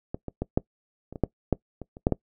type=clicks; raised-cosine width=2 ms; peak=-17 / -20 / -14 / -7 / -26 / -23 / -7 / -7 / -23 / -29 / -6 / -9 dBFS; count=12; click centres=0.145 / 0.283 / 0.42 / 0.575 / 1.126 / 1.158 / 1.237 / 1.527 / 1.817 / 1.969 / 2.069 / 2.123 s; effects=noise-tail reverb RT60 0.1 s tail -22 dB re dry